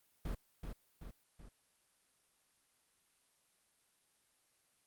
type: noise with echo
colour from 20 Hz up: brown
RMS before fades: -39 dBFS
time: 0.25-0.35 s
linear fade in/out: 5 ms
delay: 380 ms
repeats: 3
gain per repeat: -5 dB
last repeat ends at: 1.49 s
effects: white hiss -74 dBFS RMS until 4.86 s + Opus 32 kbps